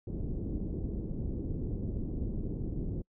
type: low-pass noise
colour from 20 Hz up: pink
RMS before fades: -35 dBFS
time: 0.07-3.02 s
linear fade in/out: 5 ms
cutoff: 370 Hz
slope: 24 dB/octave
effects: noise-tail reverb RT60 0.1 s tail -26 dB re dry